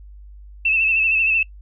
sine tone with vibrato, 2637 Hz, E7, in tune, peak -15 dBFS, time 0.65-1.43 s, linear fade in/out 5 ms, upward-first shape sine, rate 13 Hz, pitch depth 48 cents each way, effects noise-tail reverb RT60 0.1 s tail -22 dB re dry + added 50 Hz sine -38 dBFS peak until 1.61 s

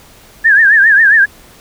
sine tone with vibrato, 1700 Hz, G#6, 40 cents sharp, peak -4 dBFS, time 0.44-1.26 s, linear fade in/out 20 ms, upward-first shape triangle, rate 7.4 Hz, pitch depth 160 cents each way, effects pink hiss -41 dBFS RMS until 1.6 s

